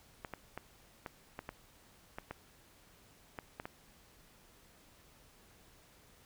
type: clicks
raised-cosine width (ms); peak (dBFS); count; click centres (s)
0.5; -26; 11; 0.248 / 0.337 / 0.576 / 1.062 / 1.391 / 1.491 / 2.185 / 2.31 / 3.388 / 3.599 / 3.655
effects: pink hiss -63 dBFS RMS until 6.25 s